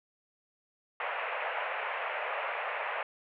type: band-pass noise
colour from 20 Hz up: pink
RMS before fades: -35 dBFS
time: 1-3.03 s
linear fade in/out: 2 ms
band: 520 to 2700 Hz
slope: 48 dB/octave
effects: none